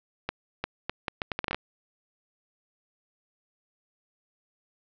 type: accelerating click train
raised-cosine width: 0.3 ms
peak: -12 dBFS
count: 12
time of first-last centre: 0.29-1.546 s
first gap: 350 ms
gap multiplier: 0.73
effects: low-pass 4000 Hz 12 dB/octave